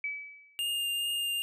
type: tone with exponential decay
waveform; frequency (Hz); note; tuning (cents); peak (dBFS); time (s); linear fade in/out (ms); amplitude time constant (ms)
sine; 2292; D7; -43; -29; 0.04-0.69; 2; 140
type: tone with vibrato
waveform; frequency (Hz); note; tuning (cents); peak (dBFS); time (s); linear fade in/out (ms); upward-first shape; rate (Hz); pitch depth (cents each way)
square; 2816; F7; +14; -30; 0.59-1.42; 0; triangle; 2.4; 12
effects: none